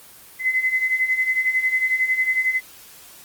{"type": "beating tone pair", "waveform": "sine", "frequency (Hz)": [2031, 2042], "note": ["B6", "C7"], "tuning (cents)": [48, -43], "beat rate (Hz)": 11, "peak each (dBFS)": [-24, -19], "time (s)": [0.39, 2.61], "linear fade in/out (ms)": 50, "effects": ["white hiss -45 dBFS RMS until 3.24 s", "Opus 24 kbps"]}